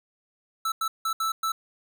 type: tone bursts at uneven times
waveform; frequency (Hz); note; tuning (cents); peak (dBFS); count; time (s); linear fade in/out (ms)
square; 1318.5; E6; 0; -25; 5; 0.65-0.72 / 0.81-0.88 / 1.05-1.13 / 1.2-1.32 / 1.43-1.52; 5
effects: none